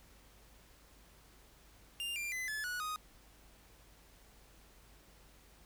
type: tone with pitch steps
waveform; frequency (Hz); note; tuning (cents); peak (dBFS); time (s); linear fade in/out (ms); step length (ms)
45% pulse; 2799 / 2381 / 2025 / 1723 / 1465.7 / 1246.8; F7 / D7 / B6 / A6 / F#6 / D#6; +3 / +23 / +43 / -37 / -17 / +3; -37; 2-2.96; 0; 160
effects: added 50 Hz sine -63 dBFS peak until 5.65 s + pink hiss -63 dBFS RMS until 5.65 s

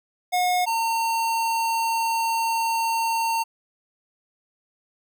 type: tone pair in turn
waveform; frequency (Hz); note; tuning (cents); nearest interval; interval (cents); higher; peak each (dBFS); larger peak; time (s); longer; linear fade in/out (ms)
square; 723 / 910.9; F#5 / A#5; -40 / -40; major third; 400; second; -20 / -22; first; 0.32-0.66 / 0.66-3.44; second; 20
effects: none

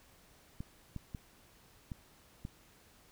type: clicks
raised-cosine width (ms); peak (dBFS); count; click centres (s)
5; -28; 5; 0.605 / 0.963 / 1.148 / 1.918 / 2.451
effects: pink hiss -63 dBFS RMS until 3.11 s

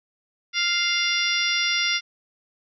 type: harmonic tone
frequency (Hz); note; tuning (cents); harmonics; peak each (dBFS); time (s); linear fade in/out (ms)
698.5; F5; 0; 2 / 3 / 4 / 5 / 6 / 7 / 8; -30 / -25 / -28 / -27 / -35 / -29 / -29; 0.53-2.01; 50
effects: none

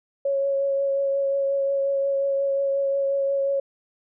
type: tone with vibrato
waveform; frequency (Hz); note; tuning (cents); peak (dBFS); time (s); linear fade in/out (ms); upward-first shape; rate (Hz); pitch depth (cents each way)
sine; 552; C#5; -7; -20; 0.25-3.6; 5; triangle; 5.6; 16
effects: none

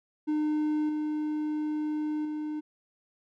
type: tone with level steps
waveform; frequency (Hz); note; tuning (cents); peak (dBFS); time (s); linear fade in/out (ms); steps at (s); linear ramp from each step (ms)
triangle; 303.8; D#4; -41; -23 / -26 / -29; 0.27-2.61; 20; 0.89 / 2.25; 2
effects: none

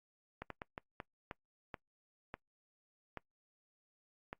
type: slowing click train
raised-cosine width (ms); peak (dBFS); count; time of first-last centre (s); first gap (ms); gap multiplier
0.5; -27; 10; 0.42-4.33; 83; 1.39
effects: noise-tail reverb RT60 0.1 s tail -24 dB re dry + Opus 48 kbps

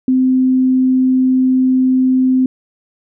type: tone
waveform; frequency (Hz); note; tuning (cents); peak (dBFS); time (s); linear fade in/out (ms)
sine; 258.2; C4; -23; -9; 0.08-2.46; 2
effects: none

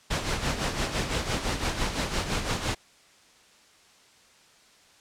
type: noise with tremolo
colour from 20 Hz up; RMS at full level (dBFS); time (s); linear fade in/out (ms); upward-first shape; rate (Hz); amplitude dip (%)
pink; -26; 0.1-2.75; 10; sine; 5.9; 60
effects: white hiss -57 dBFS RMS until 5 s + low-pass 7000 Hz 12 dB/octave

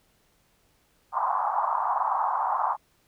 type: band-pass noise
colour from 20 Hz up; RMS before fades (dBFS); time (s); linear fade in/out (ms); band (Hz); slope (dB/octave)
white; -26; 1.12-2.77; 50; 770 to 1100; 48
effects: pink hiss -66 dBFS RMS until 3.07 s

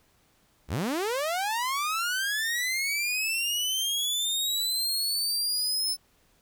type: linear sweep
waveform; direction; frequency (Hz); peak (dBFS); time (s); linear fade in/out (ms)
sawtooth; up; 47 to 5290; -23; 0.68-5.97; 50
effects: pink hiss -65 dBFS RMS until 6.41 s

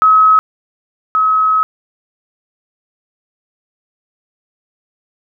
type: tone pair in turn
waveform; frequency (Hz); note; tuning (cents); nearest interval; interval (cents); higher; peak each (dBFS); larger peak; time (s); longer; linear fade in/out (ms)
sine; 1280 / 1280; D#6 / D#6; +49 / +49; unison; 0; neither; -5 / -9; first; 0.02-0.39 / 1.15-1.63; second; 0
effects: none

